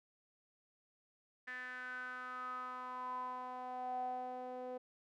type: tone with band-pass filter sweep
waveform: sawtooth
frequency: 252.3 Hz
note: B3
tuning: 37 cents sharp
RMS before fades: -44 dBFS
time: 1.47-4.78 s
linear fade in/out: 10 ms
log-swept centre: 1800 to 580 Hz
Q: 8.7
effects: none